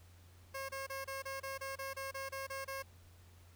15% pulse tone bursts, 540 Hz, C#5, 45 cents flat, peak -34 dBFS, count 13, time 0.54-2.826 s, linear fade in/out 10 ms, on 150 ms, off 28 ms, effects added 88 Hz sine -58 dBFS peak until 3.55 s + pink hiss -66 dBFS RMS until 3.55 s

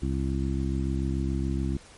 harmonic tone, 67 Hz, C2, 42 cents sharp, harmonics 1 / 2 / 3 / 4 / 5, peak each -28 / -31 / -33 / -34 / -35 dBFS, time 0.02-1.77 s, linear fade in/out 5 ms, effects pink hiss -51 dBFS RMS until 1.97 s + MP3 48 kbps

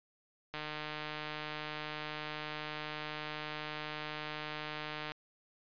click train, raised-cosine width 0.3 ms, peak -24 dBFS, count 697, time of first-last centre 0.54-5.119 s, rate 152 Hz, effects resampled to 11025 Hz

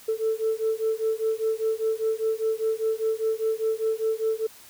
sine beating tone pair, 440 / 445 Hz, A4 / A4, 0 / +20 cents, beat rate 5 Hz, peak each -25 dBFS, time 0.08-4.47 s, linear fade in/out 10 ms, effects tanh soft clip ceiling -17 dBFS + white hiss -49 dBFS RMS until 4.69 s

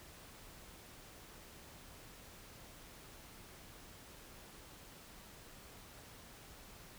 silence, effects pink hiss -56 dBFS RMS until 6.98 s

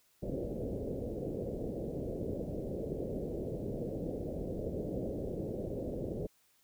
white low-pass noise, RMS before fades -38 dBFS, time 0.22-6.27 s, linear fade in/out 10 ms, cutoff 560 Hz, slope 48 dB/octave, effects white hiss -70 dBFS RMS until 6.63 s

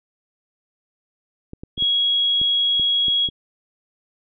clicks, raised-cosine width 3 ms, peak -21 dBFS, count 8, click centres 1.534 / 1.635 / 1.778 / 1.824 / 2.415 / 2.797 / 3.083 / 3.288 s
sine tone, 3317 Hz, G#7, 3 cents flat, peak -16 dBFS, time 1.77-3.3 s, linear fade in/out 50 ms
effects none

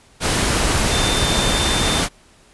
sine tone in noise, 3583 Hz, A7, 31 cents sharp, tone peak -23 dBFS, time 0.89-2.03 s, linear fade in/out 50 ms, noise pink, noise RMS -18 dBFS, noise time 0.2-2.09 s, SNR -8 dB, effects pink hiss -51 dBFS RMS until 2.53 s + resampled to 24000 Hz

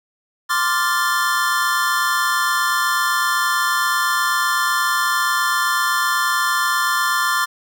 square chord, D minor seventh, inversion third, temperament equal, 1046.5 / 1174.7 / 1396.9 / 1760 Hz, C6 / D6 / F6 / A6, 0 / 0 / 0 / 0 cents, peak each -23 dBFS, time 0.49-7.46 s, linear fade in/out 20 ms, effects none

